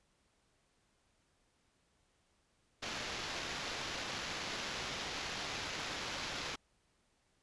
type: noise with sample-and-hold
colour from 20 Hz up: white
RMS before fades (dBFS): -41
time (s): 2.82-6.56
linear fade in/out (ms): 10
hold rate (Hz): 8820
effects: pink hiss -75 dBFS RMS until 7.42 s + resampled to 22050 Hz